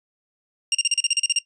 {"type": "tone bursts", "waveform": "20% pulse", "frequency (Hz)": 2794, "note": "F7", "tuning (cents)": 0, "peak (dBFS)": -12, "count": 11, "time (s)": [0.72, 1.388], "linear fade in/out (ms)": 2, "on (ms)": 28, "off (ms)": 36, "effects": ["noise-tail reverb RT60 0.1 s tail -19 dB re dry", "resampled to 22050 Hz"]}